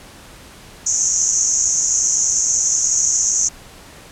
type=band-pass noise; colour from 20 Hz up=white; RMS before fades=-17 dBFS; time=0.86-3.49 s; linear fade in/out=10 ms; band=6000 to 7000 Hz; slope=96 dB/octave; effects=pink hiss -41 dBFS RMS until 4.11 s + low-pass 11000 Hz 12 dB/octave